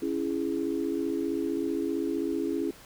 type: chord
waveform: sine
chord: C# minor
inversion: none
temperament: just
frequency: 277.2 / 332.6 / 415.8 Hz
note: C#4 / E4 / G#4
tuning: 0 / +16 / +2 cents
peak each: -31 / -30 / -33 dBFS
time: 0.02-2.71 s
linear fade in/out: 5 ms
effects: pink hiss -51 dBFS RMS until 2.85 s